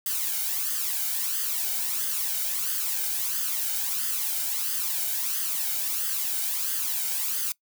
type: noise with flanger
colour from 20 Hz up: blue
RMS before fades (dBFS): -28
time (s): 0.06-7.52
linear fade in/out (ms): 2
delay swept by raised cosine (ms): 0.62 to 1.35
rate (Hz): 1.5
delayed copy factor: +0.65
effects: noise-tail reverb RT60 0.1 s tail -22 dB re dry

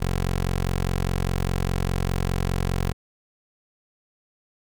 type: tone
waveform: 15% pulse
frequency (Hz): 44.93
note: F1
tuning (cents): +50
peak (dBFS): -16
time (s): 0-2.93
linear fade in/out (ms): 20
effects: none

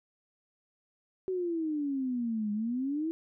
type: exponential two-way sweep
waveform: sine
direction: down then up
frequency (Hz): 380 to 205.2 to 332.4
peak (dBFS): -29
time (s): 1.28-3.11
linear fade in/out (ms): 0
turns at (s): 2.52
effects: none

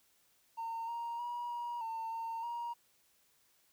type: tone with pitch steps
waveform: triangle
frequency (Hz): 913 / 936 / 960 / 954 / 902 / 911 / 945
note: A#5 / A#5 / B5 / A#5 / A5 / A#5 / A#5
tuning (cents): -36 / +7 / -49 / +40 / +43 / -40 / +23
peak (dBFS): -34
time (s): 0.57-2.74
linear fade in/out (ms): 20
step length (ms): 310
effects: tanh soft clip ceiling -33 dBFS + white hiss -71 dBFS RMS until 3.72 s

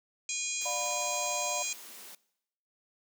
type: harmonic tone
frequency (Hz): 814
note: G#5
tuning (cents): -35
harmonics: 3 / 4 / 5 / 6 / 7 / 8 / 9 / 10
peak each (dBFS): -38 / -44 / -43 / -45 / -45 / -36 / -38 / -45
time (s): 0.29-1.73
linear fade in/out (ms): 2
type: high-pass noise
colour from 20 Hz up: white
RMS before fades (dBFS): -48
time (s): 0.61-2.15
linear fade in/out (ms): 2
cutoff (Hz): 190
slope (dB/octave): 48
type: chord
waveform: sine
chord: B diminished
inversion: first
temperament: just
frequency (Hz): 592.7 / 711.2 / 987.8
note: D5 / F5 / B5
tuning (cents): +16 / +31 / 0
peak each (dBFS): -38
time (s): 0.65-1.63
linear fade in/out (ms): 10
effects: noise-tail reverb RT60 0.8 s tail -21 dB re dry

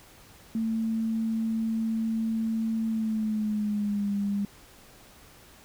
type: tone with pitch glide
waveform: sine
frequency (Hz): 223.8 to 201.7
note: A3 to G3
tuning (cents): +30 to +50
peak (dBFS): -25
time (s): 0.55-4.45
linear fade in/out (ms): 2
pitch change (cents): -180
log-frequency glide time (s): 2.86-4.12
effects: pink hiss -53 dBFS RMS until 5.64 s

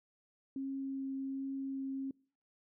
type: tone with vibrato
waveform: sine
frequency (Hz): 270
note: C#4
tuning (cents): -45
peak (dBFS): -36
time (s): 0.56-2.11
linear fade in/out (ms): 2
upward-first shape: triangle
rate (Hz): 1.3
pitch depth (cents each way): 8
effects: noise-tail reverb RT60 0.5 s tail -26 dB re dry

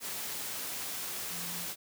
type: tone in noise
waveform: sine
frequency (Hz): 174.61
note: F3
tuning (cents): 0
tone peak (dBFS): -46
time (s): 1.29-1.68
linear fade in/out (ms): 50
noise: white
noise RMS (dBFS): -38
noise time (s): 0-1.76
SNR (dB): -11
effects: high-pass 100 Hz 12 dB/octave

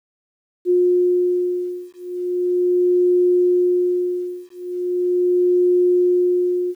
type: beating tone pair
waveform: sine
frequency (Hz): 357.7 / 358.09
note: F4 / F4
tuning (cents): +41 / +43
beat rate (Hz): 0.39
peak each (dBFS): -18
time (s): 0.65-6.75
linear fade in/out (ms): 50
effects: 9-bit

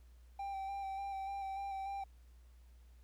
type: tone with vibrato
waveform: triangle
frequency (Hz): 784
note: G5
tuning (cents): 0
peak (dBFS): -37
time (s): 0.39-2.04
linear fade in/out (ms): 5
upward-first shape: square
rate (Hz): 3.4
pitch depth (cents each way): 18
effects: added 60 Hz sine -57 dBFS peak until 3.03 s + pink hiss -74 dBFS RMS until 3.03 s

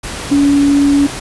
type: tone in noise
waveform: sine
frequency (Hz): 283.5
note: C#4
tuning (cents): +39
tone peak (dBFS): -7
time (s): 0.31-1.07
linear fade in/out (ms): 10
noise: pink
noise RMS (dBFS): -24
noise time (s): 0.03-1.2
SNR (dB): +14
effects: resampled to 24000 Hz

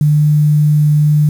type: tone with quantisation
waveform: sine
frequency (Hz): 149.8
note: D3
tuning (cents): +35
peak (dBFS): -7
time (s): 0.01-1.29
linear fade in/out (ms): 2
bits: 6
effects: none

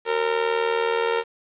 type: tone with amplitude modulation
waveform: sawtooth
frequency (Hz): 460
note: A#4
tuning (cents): -23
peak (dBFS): -13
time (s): 0.05-1.24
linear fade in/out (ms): 50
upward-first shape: sine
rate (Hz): 80.3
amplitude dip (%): 75
effects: resampled to 8000 Hz + 8-bit

